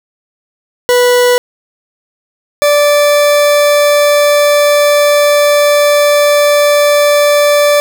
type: tone pair in turn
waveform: 40% pulse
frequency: 491.3 / 584.3 Hz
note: B4 / D5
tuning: -9 / -9 cents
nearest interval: minor third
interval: 300 cents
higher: second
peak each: -5 dBFS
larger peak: neither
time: 0.89-1.38 / 2.62-7.8 s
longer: second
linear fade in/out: 0 ms
effects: none